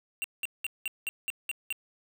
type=tone bursts; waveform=square; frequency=2751 Hz; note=F7; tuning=27 cents flat; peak=-30 dBFS; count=8; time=0.22-1.726 s; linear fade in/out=0 ms; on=22 ms; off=190 ms; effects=none